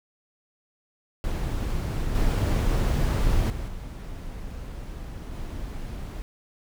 brown noise with level steps, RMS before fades -27 / -22 / -32 / -36 / -34 dBFS, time 1.24-6.22 s, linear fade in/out 0 ms, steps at 2.15 / 3.5 / 3.68 / 5.32 s, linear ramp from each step 2 ms, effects none

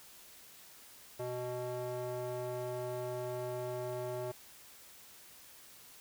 square tone with band-pass filter, 124.2 Hz, B2, 10 cents sharp, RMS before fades -39 dBFS, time 1.19-4.32 s, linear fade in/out 10 ms, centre 560 Hz, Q 2, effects white hiss -56 dBFS RMS until 6 s

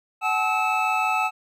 triangle tone cluster, 749 / 855 / 1293 / 2619 Hz, F#5 / A5 / E6 / E7, +21 / -50 / -34 / -12 cents, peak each -24 dBFS, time 0.21-1.31 s, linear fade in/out 50 ms, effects none

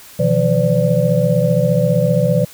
sine tone cluster, 126.7 / 160 / 175.1 / 508 / 582 Hz, B2 / D#3 / F3 / B4 / D5, +45 / +49 / +5 / +49 / -16 cents, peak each -18 dBFS, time 0.19-2.45 s, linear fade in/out 10 ms, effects white hiss -40 dBFS RMS until 2.53 s

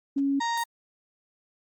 sine / 35% pulse tone pair in turn, 277.2 / 932.4 Hz, C#4 / A#5, 0 / 0 cents, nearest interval octave + major sixth, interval 2100 cents, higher second, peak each -22 / -24 dBFS, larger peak first, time 0.16-0.4 / 0.4-0.64 s, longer neither, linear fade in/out 10 ms, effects Opus 24 kbps

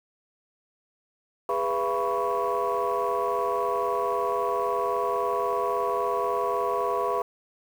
sine tone cluster, 409.6 / 493.3 / 678 / 987 / 1117 Hz, G#4 / B4 / E5 / B5 / C#6, -24 / -2 / +49 / -1 / +13 cents, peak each -29 dBFS, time 1.49-7.22 s, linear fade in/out 2 ms, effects tanh soft clip ceiling -17 dBFS + 8-bit

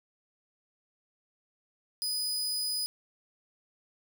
sawtooth tone, 4978 Hz, D#8, in tune, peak -27 dBFS, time 2.02-2.86 s, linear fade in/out 0 ms, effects none

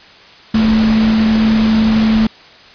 sine tone in noise, 220 Hz, A3, in tune, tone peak -9 dBFS, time 0.54-2.27 s, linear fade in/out 5 ms, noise pink, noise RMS -21 dBFS, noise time 0.54-2.27 s, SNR +9 dB, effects white hiss -40 dBFS RMS until 2.74 s + resampled to 11025 Hz

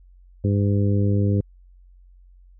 harmonic tone, 100.9 Hz, G#2, 49 cents flat, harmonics 1 / 2 / 3 / 4 / 5, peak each -18 / -24 / -28 / -30 / -32 dBFS, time 0.44-1.41 s, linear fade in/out 5 ms, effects added 45 Hz sine -47 dBFS peak until 2.59 s

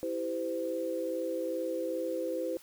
sine chord, C major, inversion first, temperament equal with one note detuned, 329.6 / 392 / 512.8 Hz, E4 / G4 / C5, 0 / 0 / -35 cents, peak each -36 / -39 / -33 dBFS, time 0.03-2.57 s, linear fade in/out 0 ms, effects white hiss -56 dBFS RMS until 2.62 s

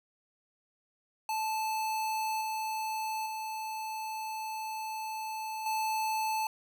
square tone with level steps, 874 Hz, A5, 12 cents flat, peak -31 / -33 / -36 / -30 dBFS, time 1.29-6.47 s, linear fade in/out 2 ms, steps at 2.41 / 3.26 / 5.66 s, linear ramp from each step 2 ms, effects none

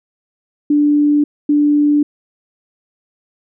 sine tone pair in turn, 293.7 / 293.7 Hz, D4 / D4, 0 / 0 cents, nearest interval unison, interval 0 cents, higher neither, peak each -9 dBFS, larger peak neither, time 0.7-1.24 / 1.49-2.03 s, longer neither, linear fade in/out 5 ms, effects none

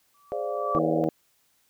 sine tone with exponential growth, 1155 Hz, D6, 29 cents flat, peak -22 dBFS, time 0.14-0.79 s, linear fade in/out 5 ms, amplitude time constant 140 ms
sine chord, D half-diminished seventh, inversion second, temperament equal, 415.3 / 523.3 / 587.3 / 698.5 Hz, Ab4 / C5 / D5 / F5, 0 / 0 / 0 / 0 cents, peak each -34 / -33 / -31 / -34 dBFS, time 0.32-1.04 s, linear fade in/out 0 ms
harmonic tone, 80.2 Hz, E2, 47 cents flat, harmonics 2 / 3 / 4 / 5 / 6 / 7 / 8 / 9 / 10, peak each -31 / -34 / -26 / -37 / -30 / -31 / -38 / -35 / -41 dBFS, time 0.75-1.09 s, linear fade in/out 0 ms
effects white hiss -67 dBFS RMS until 1.69 s

